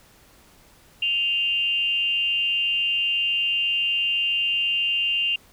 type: tone with frequency modulation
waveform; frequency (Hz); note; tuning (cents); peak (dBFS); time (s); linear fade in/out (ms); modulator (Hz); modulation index
sine; 2794; F7; 0; -20; 1.02-5.36; 5; 276; 0.44
effects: pink hiss -54 dBFS RMS until 5.52 s